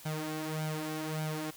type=tone with flanger; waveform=sawtooth; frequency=155.56 Hz; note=D#3; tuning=in tune; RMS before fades=-36 dBFS; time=0.05-1.51 s; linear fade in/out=10 ms; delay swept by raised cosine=1.3 to 3.8 ms; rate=1.7 Hz; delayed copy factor=+0.7; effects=white hiss -52 dBFS RMS until 1.56 s